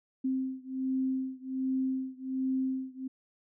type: beating tone pair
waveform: sine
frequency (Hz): 261.6 / 262.9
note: C4 / C4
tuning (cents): 0 / +8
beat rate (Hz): 1.3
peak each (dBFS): -32 / -33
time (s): 0.24-3.08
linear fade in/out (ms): 10
effects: none